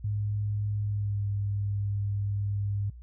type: tone with pitch glide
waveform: sine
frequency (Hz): 103.7 to 101.16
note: G#2 to G#2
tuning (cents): -2 to -45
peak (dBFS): -27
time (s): 0.04-2.9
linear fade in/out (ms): 5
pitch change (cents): -43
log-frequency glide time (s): 0.81-1.27
effects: noise-tail reverb RT60 0.1 s tail -23 dB re dry + added 60 Hz sine -43 dBFS peak until 3.02 s